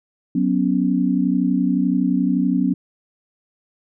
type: chord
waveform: sine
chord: F# suspended fourth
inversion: none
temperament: equal with one note detuned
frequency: 185 / 246.9 / 278.6 Hz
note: F#3 / B3 / C#4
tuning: 0 / 0 / +9 cents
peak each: -20 dBFS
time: 0.35-2.74 s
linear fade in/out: 5 ms
effects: none